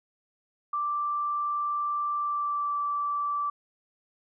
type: tone with pitch glide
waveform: sine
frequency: 1174.7 to 1162.5 Hz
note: D6 to D6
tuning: 0 to -18 cents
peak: -26 dBFS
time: 0.73-3.5 s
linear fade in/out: 5 ms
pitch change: -18 cents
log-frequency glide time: 2.17-2.78 s
effects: none